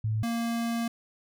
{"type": "tone pair in turn", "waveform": ["sine", "square"], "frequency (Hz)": [109.1, 232.3], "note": ["A2", "A#3"], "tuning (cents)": [-14, -6], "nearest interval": "octave + minor second", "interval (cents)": 1308, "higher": "second", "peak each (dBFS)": [-25, -28], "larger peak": "first", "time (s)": [[0.04, 0.23], [0.23, 0.88]], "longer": "second", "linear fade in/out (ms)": 5, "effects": []}